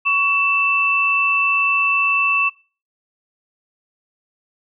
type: tone pair together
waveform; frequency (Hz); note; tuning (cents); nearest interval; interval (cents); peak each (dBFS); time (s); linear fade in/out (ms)
sine; 1124 / 2658; C#6 / E7; +24 / +14; octave + minor third; 1490; -20 / -15; 0.05-2.5; 20
effects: noise-tail reverb RT60 0.4 s tail -25 dB re dry